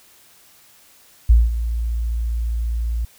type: tone with ADSR envelope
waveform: sine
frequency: 57.4 Hz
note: A#1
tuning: 26 cents flat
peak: -6 dBFS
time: 1.29-3.05 s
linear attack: 10 ms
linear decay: 200 ms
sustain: -13 dB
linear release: 5 ms
effects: white hiss -51 dBFS RMS until 3.18 s